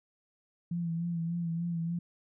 sine tone with vibrato, 168.9 Hz, E3, 42 cents sharp, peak -30 dBFS, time 0.71-1.99 s, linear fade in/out 5 ms, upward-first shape sine, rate 3.4 Hz, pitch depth 39 cents each way, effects none

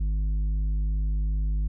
sine tone with tanh clipping, 51.3 Hz, G#1, 21 cents flat, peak -24 dBFS, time 0-1.68 s, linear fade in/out 10 ms, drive 7 dB, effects none

